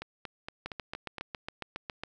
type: two click trains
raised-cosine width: 0.3 ms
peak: -22 / -20 dBFS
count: 6 / 11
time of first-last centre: 0.02-1.183 / 0.66-2.036 s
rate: 4.3 / 7.27 Hz
effects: none